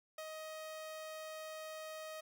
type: tone with ADSR envelope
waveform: sawtooth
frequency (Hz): 628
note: D#5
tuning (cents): +16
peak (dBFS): -39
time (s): 0.18-2.21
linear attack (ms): 4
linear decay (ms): 53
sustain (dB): -2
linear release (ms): 10
effects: none